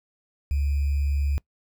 sine tone with sample-and-hold, 70.9 Hz, C#2, 40 cents sharp, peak -21 dBFS, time 0.51-1.38 s, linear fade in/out 0 ms, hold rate 2450 Hz, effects noise-tail reverb RT60 0.1 s tail -23 dB re dry

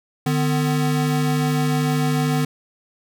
square tone pair together, 150.4 / 252.9 Hz, D3 / B3, +42 / +41 cents, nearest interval major sixth, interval 899 cents, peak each -20 / -23 dBFS, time 0.26-2.45 s, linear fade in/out 5 ms, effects none

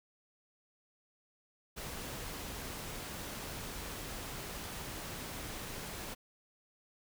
pink noise, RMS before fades -43 dBFS, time 1.76-6.15 s, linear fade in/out 20 ms, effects none

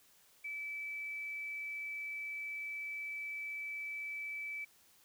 sine tone, 2308 Hz, D7, 31 cents flat, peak -39 dBFS, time 0.44-4.65 s, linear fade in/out 10 ms, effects white hiss -66 dBFS RMS until 5.04 s

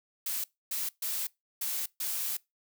blue noise bursts at uneven times, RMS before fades -33 dBFS, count 5, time 0.26-0.44 / 0.71-0.89 / 1.02-1.27 / 1.61-1.86 / 2-2.37 s, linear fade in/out 5 ms, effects noise-tail reverb RT60 0.2 s tail -23 dB re dry

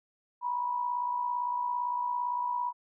sine tone with amplitude modulation, 976 Hz, B5, 21 cents flat, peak -26 dBFS, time 0.41-2.73 s, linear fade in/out 50 ms, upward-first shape sine, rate 57.7 Hz, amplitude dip 55%, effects none

